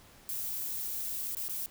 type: noise with dropouts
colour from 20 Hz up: violet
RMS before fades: -36 dBFS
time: 0.29-1.66 s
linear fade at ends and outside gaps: 0 ms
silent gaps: 1.349-1.369 / 1.482-1.495 s
effects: pink hiss -57 dBFS RMS until 1.7 s